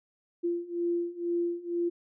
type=beating tone pair; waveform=sine; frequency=343.7 / 345.8 Hz; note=F4 / F4; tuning=-28 / -17 cents; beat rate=2.1 Hz; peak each=-32 / -30 dBFS; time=0.43-1.9 s; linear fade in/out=20 ms; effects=none